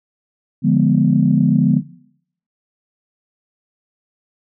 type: chord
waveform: sine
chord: D diminished seventh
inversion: none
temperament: equal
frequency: 146.83 / 174.61 / 207.7 / 246.9 Hz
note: D3 / F3 / Ab3 / Cb4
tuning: 0 / 0 / 0 / 0 cents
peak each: -16 dBFS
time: 0.62-1.82 s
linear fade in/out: 50 ms
effects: noise-tail reverb RT60 0.7 s tail -19 dB re dry + tanh soft clip ceiling 0 dBFS